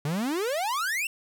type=exponential sweep; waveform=45% pulse; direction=up; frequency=138.59 to 2791 Hz; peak=-26 dBFS; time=0.05-1.07 s; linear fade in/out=2 ms; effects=none